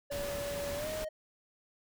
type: tone with pitch glide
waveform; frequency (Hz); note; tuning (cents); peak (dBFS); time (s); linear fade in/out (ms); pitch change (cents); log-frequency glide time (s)
triangle; 571 to 622.7; D5 to D#5; -49 to +1; -34; 0.1-1.09; 10; +150; 0.75-0.88
type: noise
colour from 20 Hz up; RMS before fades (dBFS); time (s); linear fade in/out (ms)
pink; -41; 0.11-1.05; 10
effects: none